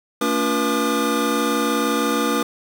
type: tone cluster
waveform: square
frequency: 225.9 / 284.9 / 351.2 / 483.5 / 1208 Hz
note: A3 / C#4 / F4 / B4 / D6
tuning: +46 / +48 / +10 / -37 / +48 cents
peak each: -26 / -24 / -29 / -25 / -25 dBFS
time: 0.21-2.43 s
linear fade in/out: 5 ms
effects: 9-bit